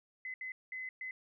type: tone bursts at uneven times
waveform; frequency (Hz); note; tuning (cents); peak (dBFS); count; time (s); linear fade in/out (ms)
sine; 2034; C7; -50; -39; 4; 0.25-0.34 / 0.41-0.52 / 0.72-0.89 / 1.01-1.11; 2
effects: none